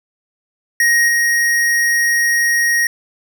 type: tone with level steps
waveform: square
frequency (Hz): 1877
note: A#6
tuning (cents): +11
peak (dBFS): -11 / -13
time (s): 0.8-2.87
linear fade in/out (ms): 2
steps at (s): 1.08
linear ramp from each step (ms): 5
effects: none